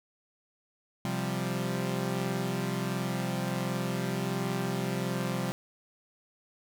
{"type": "chord", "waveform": "sawtooth", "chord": "C suspended fourth", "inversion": "none", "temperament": "equal", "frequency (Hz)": [130.81, 174.61, 196], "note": ["C3", "F3", "G3"], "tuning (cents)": [0, 0, 0], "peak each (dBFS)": -30, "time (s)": [1.05, 5.52], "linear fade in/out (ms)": 0, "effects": []}